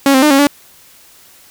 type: tone with pitch steps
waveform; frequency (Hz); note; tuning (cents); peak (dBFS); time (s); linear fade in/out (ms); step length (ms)
sawtooth; 276.2 / 262.4 / 301.3 / 274 / 287.1; C#4 / C4 / D4 / C#4 / D4; -6 / +5 / +44 / -20 / -39; -3; 0.06-0.47; 2; 82
effects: white hiss -44 dBFS RMS until 1.5 s